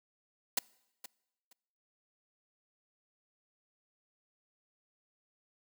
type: noise with echo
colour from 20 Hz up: white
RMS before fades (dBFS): -29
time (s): 0.57-0.59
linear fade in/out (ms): 5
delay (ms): 470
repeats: 2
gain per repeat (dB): -15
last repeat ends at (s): 1.53
effects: noise-tail reverb RT60 0.9 s tail -24 dB re dry + high-pass 150 Hz 12 dB/octave